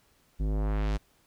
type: tone with low-pass filter sweep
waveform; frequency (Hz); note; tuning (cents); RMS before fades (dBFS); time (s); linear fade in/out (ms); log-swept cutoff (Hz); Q
square; 51.91; G#1; 0; -28; 0.39-0.98; 20; 240 to 7200; 0.86
effects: pink hiss -66 dBFS RMS until 1.26 s